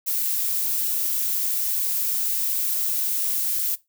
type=noise; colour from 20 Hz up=violet; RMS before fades=-24 dBFS; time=0.06-3.76 s; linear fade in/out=20 ms; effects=noise-tail reverb RT60 0.2 s tail -19 dB re dry